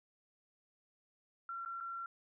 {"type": "tone with dropouts", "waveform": "sine", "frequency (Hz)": 1364, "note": "F6", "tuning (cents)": -41, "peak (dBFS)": -40, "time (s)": [1.49, 2.06], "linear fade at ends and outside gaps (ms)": 2, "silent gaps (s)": [[1.65, 1.659], [1.803, 1.808]], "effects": []}